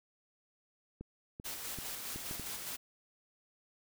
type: clicks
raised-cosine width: 3 ms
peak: -31 dBFS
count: 6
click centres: 1.01 / 1.399 / 1.787 / 2.16 / 2.311 / 2.397 s
type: noise with tremolo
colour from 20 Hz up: white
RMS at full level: -41 dBFS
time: 1.44-2.77 s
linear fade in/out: 20 ms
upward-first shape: square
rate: 4.9 Hz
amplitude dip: 30%
effects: none